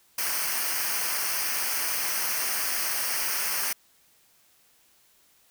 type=noise with comb filter; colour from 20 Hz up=white; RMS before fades=-28 dBFS; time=0.18-3.73 s; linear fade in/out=5 ms; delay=0.27 ms; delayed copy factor=-0.75; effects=white hiss -62 dBFS RMS until 5.5 s